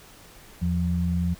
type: tone pair together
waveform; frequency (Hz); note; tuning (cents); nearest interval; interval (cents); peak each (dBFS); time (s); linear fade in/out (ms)
sine; 82.41 / 174.35; E2 / F3; 0 / -3; octave + minor second; 1297; -25 / -24; 0.61-1.35; 20
effects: pink hiss -49 dBFS RMS until 1.39 s